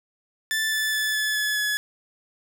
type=tone with pitch steps; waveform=sawtooth; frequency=1760 / 1747.8 / 1735.8 / 1723.8 / 1711.9 / 1700 Hz; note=A6 / A6 / A6 / A6 / A6 / G#6; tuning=0 / -12 / -24 / -36 / -48 / +40 cents; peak=-19 dBFS; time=0.51-1.77 s; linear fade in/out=0 ms; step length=210 ms; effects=none